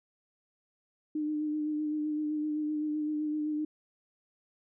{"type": "tone with vibrato", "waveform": "sine", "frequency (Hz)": 303, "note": "D#4", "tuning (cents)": -46, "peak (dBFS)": -29, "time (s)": [1.15, 3.65], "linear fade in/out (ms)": 5, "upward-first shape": "sine", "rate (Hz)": 7.8, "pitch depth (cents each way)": 22, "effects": []}